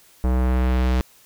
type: tone with low-pass filter sweep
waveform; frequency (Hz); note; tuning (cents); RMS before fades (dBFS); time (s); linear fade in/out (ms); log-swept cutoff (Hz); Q
square; 63.1; B1; +38; -19; 0.24-1.01; 0; 1000 to 5500; 0.73
effects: white hiss -53 dBFS RMS until 1.25 s